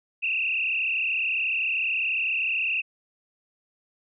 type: tone with frequency modulation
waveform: sine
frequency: 2637 Hz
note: E7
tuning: in tune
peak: -23 dBFS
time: 0.22-2.82 s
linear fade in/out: 20 ms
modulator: 33.8 Hz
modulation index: 3.9
effects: none